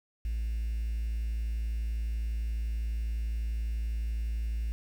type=tone; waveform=triangle; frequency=55.9 Hz; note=A1; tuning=28 cents sharp; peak=-26 dBFS; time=0.25-4.72 s; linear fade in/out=0 ms; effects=tanh soft clip ceiling -25 dBFS + 9-bit